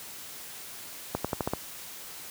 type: accelerating click train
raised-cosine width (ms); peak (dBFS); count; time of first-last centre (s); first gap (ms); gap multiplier
1; -13; 6; 1.15-1.535; 96; 0.89
effects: white hiss -43 dBFS RMS until 2.3 s + high-pass 60 Hz 12 dB/octave